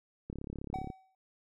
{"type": "click train", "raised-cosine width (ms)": 3, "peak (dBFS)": -27, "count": 22, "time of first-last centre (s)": [0.3, 0.902], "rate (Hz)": 34.9}
{"type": "tone with exponential decay", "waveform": "triangle", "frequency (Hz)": 759, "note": "F#5", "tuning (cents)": 44, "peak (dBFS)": -32, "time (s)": [0.74, 1.15], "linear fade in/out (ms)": 2, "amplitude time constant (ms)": 88}
{"effects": []}